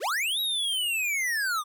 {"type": "linear two-way sweep", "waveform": "square", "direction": "up then down", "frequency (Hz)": [305.8, 3872, 1159], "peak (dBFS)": -26, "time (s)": [0, 1.64], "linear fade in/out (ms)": 50, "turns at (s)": 0.4, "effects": []}